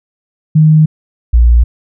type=tone pair in turn; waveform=sine; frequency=155.56 / 58.9 Hz; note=D#3 / A#1; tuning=0 / +19 cents; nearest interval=octave + perfect fourth; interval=1681 cents; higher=first; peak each=-3 dBFS; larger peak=neither; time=0.55-0.86 / 1.33-1.64 s; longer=neither; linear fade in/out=10 ms; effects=none